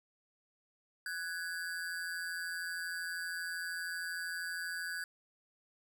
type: ring-modulated tone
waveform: square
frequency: 1574 Hz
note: G6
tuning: 7 cents sharp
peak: -35 dBFS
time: 1.06-5.04 s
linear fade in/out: 2 ms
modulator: 86.4 Hz
effects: none